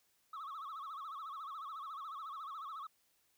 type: tone with vibrato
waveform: sine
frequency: 1200 Hz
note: D6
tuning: 37 cents sharp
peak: -40 dBFS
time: 0.33-2.87 s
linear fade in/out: 5 ms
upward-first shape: sine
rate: 14 Hz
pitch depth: 170 cents each way
effects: tanh soft clip ceiling -42 dBFS + white hiss -75 dBFS RMS until 3.37 s